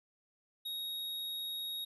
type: tone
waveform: square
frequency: 3765 Hz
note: A#7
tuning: 16 cents sharp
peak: -38 dBFS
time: 0.65-1.85 s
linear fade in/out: 10 ms
effects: resampled to 32000 Hz